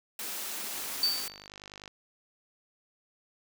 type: high-pass noise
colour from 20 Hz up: white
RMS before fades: -37 dBFS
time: 0.19-1.28 s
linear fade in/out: 2 ms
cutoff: 180 Hz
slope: 96 dB/octave
type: click train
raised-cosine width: 0.2 ms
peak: -27 dBFS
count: 57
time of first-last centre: 0.76-1.878 s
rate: 50.1 Hz
type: tone with exponential decay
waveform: triangle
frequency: 4584 Hz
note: D8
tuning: 43 cents flat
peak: -20 dBFS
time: 1.03-1.47 s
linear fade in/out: 2 ms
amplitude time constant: 95 ms
effects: none